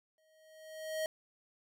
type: tone with exponential growth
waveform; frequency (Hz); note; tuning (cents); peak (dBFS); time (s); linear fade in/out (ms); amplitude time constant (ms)
square; 630; D#5; +21; -32; 0.18-1.06; 1; 190
effects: none